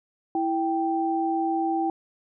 sine tone pair together, 329.6 / 783.1 Hz, E4 / G5, 0 / -2 cents, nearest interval octave + minor third, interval 1498 cents, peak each -25 dBFS, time 0.35-1.9 s, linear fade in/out 2 ms, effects none

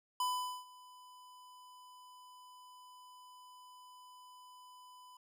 square tone with ADSR envelope, 1000 Hz, B5, 21 cents sharp, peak -32 dBFS, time 0.2-5.17 s, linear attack 3 ms, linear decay 440 ms, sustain -23 dB, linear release 3 ms, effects none

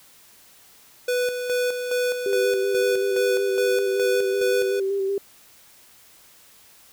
square tone with tremolo, 494.7 Hz, B4, 3 cents sharp, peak -21 dBFS, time 1.08-4.8 s, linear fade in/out 5 ms, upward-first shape square, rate 2.4 Hz, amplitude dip 50%
sine tone with vibrato, 392 Hz, G4, in tune, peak -21 dBFS, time 2.26-5.18 s, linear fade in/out 2 ms, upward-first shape square, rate 5.3 Hz, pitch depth 22 cents each way
effects white hiss -52 dBFS RMS until 6.92 s

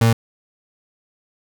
35% pulse tone, 114.4 Hz, A#2, 32 cents flat, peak -10 dBFS, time 0.01-0.13 s, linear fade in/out 5 ms, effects none

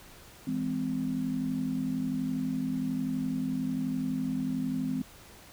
sine chord, E augmented, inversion none, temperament just, 164.81 / 206 / 257.5 Hz, E3 / G#3 / B#3, 0 / -14 / -28 cents, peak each -36 / -35 / -30 dBFS, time 0.47-5.02 s, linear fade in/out 5 ms, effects pink hiss -52 dBFS RMS until 5.52 s

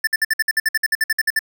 square tone bursts, 1766 Hz, A6, 6 cents sharp, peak -15 dBFS, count 16, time 0.04-1.392 s, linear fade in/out 5 ms, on 32 ms, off 56 ms, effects none

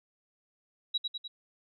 sine tone with echo, 3875 Hz, B7, 34 cents flat, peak -26 dBFS, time 0.94-0.98 s, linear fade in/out 10 ms, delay 100 ms, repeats 3, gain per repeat -4 dB, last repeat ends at 1.28 s, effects none

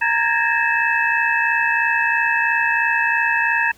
sine tone cluster, 926 / 1632 / 1695 / 1848 / 2616 Hz, A#5 / G#6 / G#6 / A#6 / E7, -12 / -31 / +35 / -16 / -14 cents, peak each -22 dBFS, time 0.01-3.72 s, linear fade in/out 10 ms, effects pink hiss -51 dBFS RMS until 3.77 s

